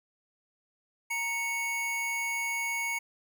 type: tone pair together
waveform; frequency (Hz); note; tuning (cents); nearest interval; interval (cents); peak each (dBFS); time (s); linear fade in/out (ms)
square; 932.1 / 2217; A#5 / C#7; 0 / 0; octave + minor third; 1500; -38 / -31; 1.1-2.99; 10
effects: none